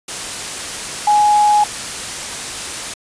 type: tone in noise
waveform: sine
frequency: 836 Hz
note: G#5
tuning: 11 cents sharp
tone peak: -9 dBFS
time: 1.07-1.64 s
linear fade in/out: 5 ms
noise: white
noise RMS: -25 dBFS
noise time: 0.08-2.94 s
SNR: +13 dB
effects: resampled to 22050 Hz